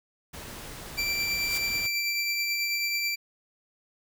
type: noise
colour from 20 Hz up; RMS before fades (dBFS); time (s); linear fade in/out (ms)
pink; -41; 0.33-1.87; 10
type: tone with tremolo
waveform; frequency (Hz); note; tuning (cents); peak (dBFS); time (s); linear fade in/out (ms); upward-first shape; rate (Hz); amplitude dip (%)
25% pulse; 2345; D7; -3; -21; 0.97-3.16; 20; triangle; 9.2; 30
type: noise with exponential growth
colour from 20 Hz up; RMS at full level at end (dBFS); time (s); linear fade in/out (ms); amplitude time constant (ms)
white; -33; 1.23-1.58; 5; 74
effects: none